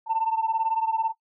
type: beating tone pair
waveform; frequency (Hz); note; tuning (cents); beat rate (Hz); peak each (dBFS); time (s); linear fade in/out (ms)
sine; 890 / 908; A5 / A#5; +20 / -46; 18; -23 / -25; 0.06-1.13; 50
effects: noise-tail reverb RT60 0.1 s tail -18 dB re dry + tanh soft clip ceiling -16 dBFS